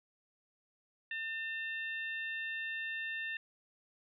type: harmonic tone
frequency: 900 Hz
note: A5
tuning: 39 cents sharp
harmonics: 2 / 3 / 4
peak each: -38 / -42 / -49 dBFS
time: 1.11-3.37 s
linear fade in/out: 2 ms
effects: none